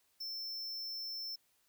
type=tone; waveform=square; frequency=5340 Hz; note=E8; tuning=22 cents sharp; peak=-40 dBFS; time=0.2-1.36 s; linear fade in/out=10 ms; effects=white hiss -74 dBFS RMS until 1.68 s